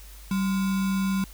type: tone with sample-and-hold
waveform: sine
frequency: 192.5 Hz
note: G3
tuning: 31 cents flat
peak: -22 dBFS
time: 0.31-1.24 s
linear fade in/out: 2 ms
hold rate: 1225 Hz
effects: added 50 Hz sine -43 dBFS peak until 1.33 s + white hiss -50 dBFS RMS until 1.33 s